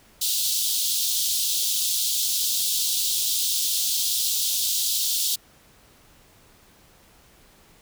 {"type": "high-pass noise", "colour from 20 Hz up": "pink", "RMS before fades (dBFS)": -24, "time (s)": [0.21, 5.36], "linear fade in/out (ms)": 10, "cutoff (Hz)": 3300, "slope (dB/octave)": 48, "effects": ["pink hiss -55 dBFS RMS until 7.81 s"]}